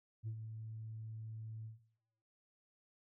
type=tone with ADSR envelope; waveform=sine; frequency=110.6 Hz; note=A2; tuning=9 cents sharp; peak=-36 dBFS; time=0.23-1.8 s; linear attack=43 ms; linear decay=78 ms; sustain=-7 dB; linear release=150 ms; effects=noise-tail reverb RT60 1.0 s tail -19 dB re dry + tanh soft clip ceiling -37 dBFS